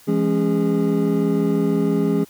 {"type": "tone cluster", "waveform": "triangle", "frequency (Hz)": [169.5, 209.3, 275.4, 409.7], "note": ["E3", "G#3", "C#4", "G#4"], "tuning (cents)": [49, 14, -11, -24], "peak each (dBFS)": -20, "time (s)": [0.07, 2.25], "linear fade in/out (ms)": 20, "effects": ["white hiss -49 dBFS RMS until 2.29 s"]}